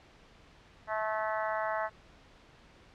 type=harmonic tone; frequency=217 Hz; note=A3; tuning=24 cents flat; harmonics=3 / 4 / 5 / 6 / 7 / 8 / 9; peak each=-34 / -36 / -38 / -40 / -41 / -42 / -43 dBFS; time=0.87-1.9 s; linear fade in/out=50 ms; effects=pink hiss -58 dBFS RMS until 2.94 s + low-pass 4000 Hz 12 dB/octave